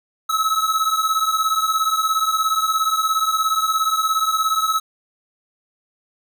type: beating tone pair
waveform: square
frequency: 1287 / 1304 Hz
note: E6 / E6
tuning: -42 / -19 cents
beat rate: 17 Hz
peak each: -20 / -22 dBFS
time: 0.29-4.8 s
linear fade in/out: 10 ms
effects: none